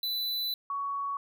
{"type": "tone pair in turn", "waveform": ["square", "sine"], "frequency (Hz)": [3991, 1119.9], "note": ["B7", "C#6"], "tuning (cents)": [17, 17], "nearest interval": "octave + minor seventh", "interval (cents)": 2200, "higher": "first", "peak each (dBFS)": [-30, -30], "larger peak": "neither", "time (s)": [[0.03, 0.54], [0.7, 1.17]], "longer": "first", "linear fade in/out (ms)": 2, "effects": []}